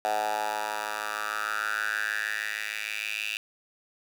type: tone with high-pass filter sweep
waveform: 10% pulse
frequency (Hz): 106.4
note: G#2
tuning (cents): +42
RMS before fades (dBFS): -31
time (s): 0.05-3.37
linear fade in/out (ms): 0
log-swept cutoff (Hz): 740 to 2700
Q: 5.6
effects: none